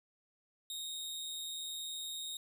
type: tone with amplitude modulation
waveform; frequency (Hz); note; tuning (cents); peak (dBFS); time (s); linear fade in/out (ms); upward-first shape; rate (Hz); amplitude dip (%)
sawtooth; 3729; A#7; 0; -35; 0.7-2.37; 2; sine; 161; 40
effects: none